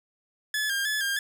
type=tone with vibrato; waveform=sawtooth; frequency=1661.2 Hz; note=G#6; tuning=in tune; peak=-22 dBFS; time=0.54-1.19 s; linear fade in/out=2 ms; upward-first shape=square; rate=3.2 Hz; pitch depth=58 cents each way; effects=none